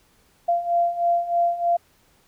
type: beating tone pair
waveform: sine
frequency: 688 / 691.2 Hz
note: F5 / F5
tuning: -26 / -18 cents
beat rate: 3.2 Hz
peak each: -24 / -20 dBFS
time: 0.48-1.77 s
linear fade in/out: 10 ms
effects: pink hiss -60 dBFS RMS until 2.27 s